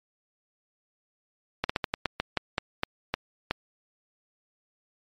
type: slowing click train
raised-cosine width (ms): 0.3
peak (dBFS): -9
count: 12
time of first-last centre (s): 1.64-3.51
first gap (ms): 55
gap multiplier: 1.21
effects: MP3 64 kbps